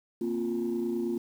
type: chord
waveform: sine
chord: Bb suspended second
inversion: none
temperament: just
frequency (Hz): 233.1 / 262.2 / 349.6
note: Bb3 / C4 / F4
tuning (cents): 0 / +4 / +2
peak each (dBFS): -31 / -35 / -29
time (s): 0.21-1.18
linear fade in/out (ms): 5
effects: tanh soft clip ceiling -22 dBFS + 9-bit